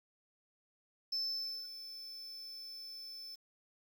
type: tone with ADSR envelope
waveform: triangle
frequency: 5274 Hz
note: E8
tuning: in tune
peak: -31 dBFS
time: 1.12-3.36 s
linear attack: 8 ms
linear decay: 550 ms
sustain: -13 dB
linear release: 16 ms
effects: tanh soft clip ceiling -29 dBFS + 10-bit